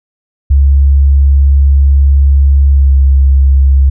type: tone with pitch glide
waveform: sine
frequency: 69.3 to 67.83 Hz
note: C#2 to C#2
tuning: 0 to -37 cents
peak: -3 dBFS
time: 0.5-3.9 s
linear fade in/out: 10 ms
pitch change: -37 cents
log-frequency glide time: 2.72-2.92 s
effects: none